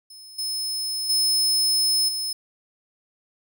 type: tone with level steps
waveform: sawtooth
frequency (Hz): 5200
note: E8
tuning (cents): -24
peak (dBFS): -39 / -23 / -16 / -23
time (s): 0.1-2.33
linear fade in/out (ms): 5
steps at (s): 0.38 / 1.09 / 2.08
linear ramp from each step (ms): 10
effects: none